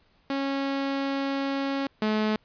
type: tone pair in turn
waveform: sawtooth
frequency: 274.8 / 214.9 Hz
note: C#4 / A3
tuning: -15 / -41 cents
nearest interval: major third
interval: 426 cents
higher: first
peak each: -22 / -19 dBFS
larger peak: second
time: 0.3-1.87 / 2.02-2.36 s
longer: first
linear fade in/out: 2 ms
effects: pink hiss -64 dBFS RMS until 2.44 s + resampled to 11025 Hz